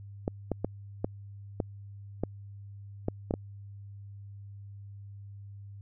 clicks, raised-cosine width 2 ms, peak -15 dBFS, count 9, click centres 0.279 / 0.517 / 0.646 / 1.045 / 1.602 / 2.236 / 3.084 / 3.309 / 3.339 s, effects added 100 Hz sine -43 dBFS peak until 5.81 s

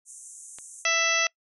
white band-pass noise, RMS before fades -45 dBFS, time 0.05-0.86 s, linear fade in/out 50 ms, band 6200 to 10000 Hz, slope 96 dB/octave
click, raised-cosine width 0.2 ms, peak -27 dBFS, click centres 0.586 s
harmonic tone, 662 Hz, E5, 7 cents sharp, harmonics 1 / 2 / 3 / 4 / 5 / 6 / 7 / 8 / 9, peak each -32 / -30 / -27 / -27 / -32 / -38 / -37 / -35 / -28 dBFS, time 0.85-1.27 s, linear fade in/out 2 ms
effects noise-tail reverb RT60 0.1 s tail -25 dB re dry

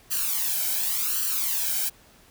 blue noise with flanger, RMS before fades -26 dBFS, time 0.1-1.9 s, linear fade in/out 20 ms, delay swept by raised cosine 0.67 to 1.31 ms, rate 0.9 Hz, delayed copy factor +1, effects pink hiss -55 dBFS RMS until 2.3 s

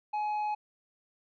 sine tone with tanh clipping, 843 Hz, G#5, 26 cents sharp, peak -30 dBFS, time 0.13-0.55 s, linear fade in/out 10 ms, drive 5 dB, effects none

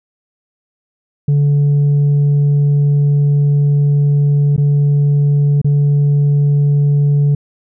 sine tone with dropouts, 144.1 Hz, D3, 33 cents flat, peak -6 dBFS, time 1.28-7.35 s, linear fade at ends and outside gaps 5 ms, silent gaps 4.564-4.578 / 5.616-5.645 s, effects tanh soft clip ceiling -8 dBFS

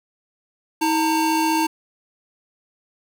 square tone pair together, 320 / 905 Hz, D#4 / A5, +49 / +48 cents, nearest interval octave + tritone, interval 1799 cents, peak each -21 dBFS, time 0.81-1.67 s, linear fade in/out 10 ms, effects none

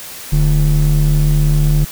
triangle ring-modulated tone, 92.5 Hz, F#2, in tune, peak -4 dBFS, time 0.32-1.85 s, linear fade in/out 10 ms, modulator 55.1 Hz, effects white hiss -31 dBFS RMS until 1.91 s

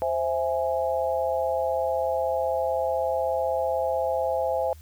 sine chord, C augmented, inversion none, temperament equal, 523.3 / 659.3 / 830.6 Hz, C5 / E5 / G#5, 0 / 0 / 0 cents, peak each -26 / -27 / -29 dBFS, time 0.02-4.73 s, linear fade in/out 0 ms, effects added 78 Hz sine -44 dBFS peak until 4.81 s + white hiss -57 dBFS RMS until 4.81 s

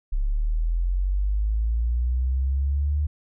sine linear sweep, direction up, 33.6 to 75 Hz, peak -20 dBFS, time 0.12-3.07 s, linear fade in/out 10 ms, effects none

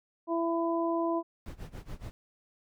harmonic tone, 334.2 Hz, E4, 24 cents sharp, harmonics 1 / 2 / 3, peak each -29 / -32 / -34 dBFS, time 0.27-1.23 s, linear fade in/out 50 ms
brown noise with tremolo, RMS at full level -39 dBFS, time 1.46-2.11 s, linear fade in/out 0 ms, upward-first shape sine, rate 7.1 Hz, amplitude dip 90%
effects none

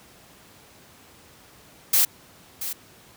blue noise with echo, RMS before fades -18 dBFS, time 1.93-2.05 s, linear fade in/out 5 ms, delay 680 ms, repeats 1, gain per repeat -12 dB, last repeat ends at 2.73 s, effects pink hiss -51 dBFS RMS until 3.16 s + high-pass 80 Hz 12 dB/octave

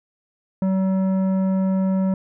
sine tone with tanh clipping, 190 Hz, F#3, 46 cents sharp, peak -19 dBFS, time 0.62-2.14 s, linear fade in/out 2 ms, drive 11 dB, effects none

